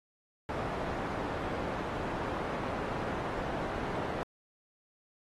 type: low-pass noise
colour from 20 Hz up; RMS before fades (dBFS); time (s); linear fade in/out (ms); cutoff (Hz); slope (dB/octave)
white; -36; 0.49-4.23; 0; 880; 12
effects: AAC 32 kbps